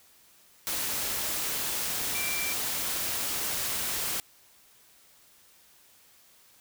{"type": "tone in noise", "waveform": "sine", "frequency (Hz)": 2349, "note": "D7", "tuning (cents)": 0, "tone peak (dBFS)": -33, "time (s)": [2.15, 2.53], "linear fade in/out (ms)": 0, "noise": "white", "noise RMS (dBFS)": -31, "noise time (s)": [0.67, 4.2], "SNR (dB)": -5, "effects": ["white hiss -59 dBFS RMS until 6.6 s"]}